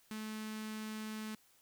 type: tone with notch filter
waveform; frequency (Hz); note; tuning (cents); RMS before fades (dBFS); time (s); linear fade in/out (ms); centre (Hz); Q
sawtooth; 216.6; A3; -27; -43; 0.11-1.35; 2; 570; 0.69
effects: white hiss -68 dBFS RMS until 1.61 s